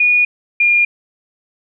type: tone pair in turn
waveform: sine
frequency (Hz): 2451 / 2414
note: D#7 / D7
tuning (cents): -27 / +47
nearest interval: unison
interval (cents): 26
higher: first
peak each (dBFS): -9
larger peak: neither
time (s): 0-0.25 / 0.6-0.85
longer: neither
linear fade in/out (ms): 5
effects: none